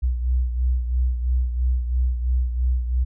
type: beating tone pair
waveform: sine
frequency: 61.74 / 64.74 Hz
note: B1 / C2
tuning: 0 / -18 cents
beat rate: 3 Hz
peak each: -19 / -27 dBFS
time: 0.02-3.05 s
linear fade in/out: 20 ms
effects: none